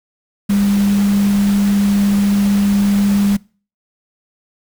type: tone in noise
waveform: sine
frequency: 201.2 Hz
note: G3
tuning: 45 cents sharp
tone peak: -11 dBFS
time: 0.49-3.37 s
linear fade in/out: 10 ms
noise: pink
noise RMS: -28 dBFS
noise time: 0.49-3.37 s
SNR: +14 dB
effects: noise-tail reverb RT60 0.4 s tail -24 dB re dry